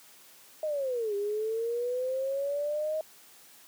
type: linear two-way sweep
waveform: sine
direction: down then up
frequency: 631 to 400 to 631 Hz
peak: -28 dBFS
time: 0.63-3.01 s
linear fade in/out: 2 ms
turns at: 1.15 s
effects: white hiss -55 dBFS RMS until 3.67 s + high-pass 150 Hz 12 dB/octave